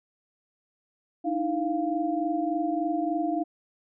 sine tone cluster, 301 / 324.4 / 696 Hz, D4 / E4 / F5, +43 / -28 / -6 cents, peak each -29 dBFS, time 1.24-3.44 s, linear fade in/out 20 ms, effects none

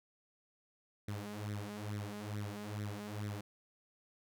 sawtooth tone with flanger, 103.83 Hz, G#2, in tune, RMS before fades -42 dBFS, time 1.08-3.41 s, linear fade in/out 5 ms, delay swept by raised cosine 0.51 to 4.91 ms, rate 2.3 Hz, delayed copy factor +0.75, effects none

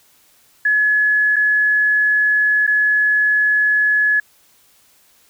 sine tone with dropouts, 1700 Hz, G#6, 40 cents sharp, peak -12 dBFS, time 0.65-4.2 s, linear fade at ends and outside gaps 5 ms, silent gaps 1.36-1.364 / 2.667-2.675 s, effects white hiss -54 dBFS RMS until 5.29 s

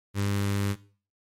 sawtooth tone with notch filter, 100.4 Hz, G2, 42 cents sharp, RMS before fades -27 dBFS, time 0.14-0.76 s, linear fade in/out 50 ms, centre 690 Hz, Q 1.4, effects noise-tail reverb RT60 0.4 s tail -17 dB re dry + MP3 64 kbps

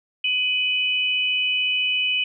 sine tone pair together, 2515 / 2979 Hz, D#7 / F#7, +18 / +11 cents, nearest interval minor third, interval 293 cents, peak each -22 dBFS, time 0.24-2.24 s, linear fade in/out 5 ms, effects none

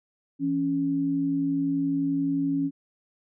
sine tone pair together, 166.5 / 278.1 Hz, E3 / C#4, +18 / +6 cents, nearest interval major sixth, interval 888 cents, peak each -32 / -23 dBFS, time 0.39-2.71 s, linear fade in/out 50 ms, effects none

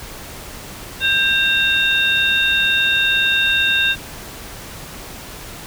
sine tone cluster, 1588 / 2729 / 3671 Hz, G6 / F7 / A#7, +22 / -41 / -27 cents, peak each -18 dBFS, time 1-3.96 s, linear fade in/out 50 ms, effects pink hiss -34 dBFS RMS until 5.66 s

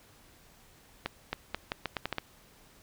accelerating click train, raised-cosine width 0.3 ms, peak -15 dBFS, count 9, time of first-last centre 1.06-2.184 s, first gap 270 ms, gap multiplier 0.8, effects pink hiss -59 dBFS RMS until 2.82 s

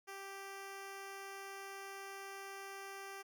10% pulse tone, 392 Hz, G4, in tune, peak -38 dBFS, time 0.07-3.23 s, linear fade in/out 20 ms, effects none

